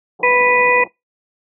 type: band-pass noise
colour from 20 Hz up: white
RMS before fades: -34 dBFS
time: 0.19-0.88 s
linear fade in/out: 10 ms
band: 150 to 850 Hz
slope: 48 dB/octave
type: harmonic tone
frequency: 493.9 Hz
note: B4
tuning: in tune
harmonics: 1 / 2 / 4 / 5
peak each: -16 / -16 / -16 / -16 dBFS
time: 0.23-0.84 s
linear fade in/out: 5 ms
effects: noise-tail reverb RT60 0.2 s tail -24 dB re dry